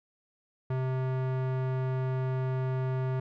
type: tone with low-pass filter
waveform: square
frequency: 130 Hz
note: C3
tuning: 11 cents flat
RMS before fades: -30 dBFS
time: 0.7-3.2 s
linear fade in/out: 5 ms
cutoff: 1500 Hz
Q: 0.68
effects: none